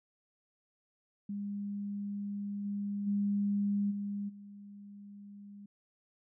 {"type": "tone with level steps", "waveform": "sine", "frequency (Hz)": 202.5, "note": "G#3", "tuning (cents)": -43, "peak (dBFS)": [-35, -33, -28, -34, -47], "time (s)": [1.29, 5.66], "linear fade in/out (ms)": 5, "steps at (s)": [2.64, 3.06, 3.9, 4.28], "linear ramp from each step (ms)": 20, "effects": []}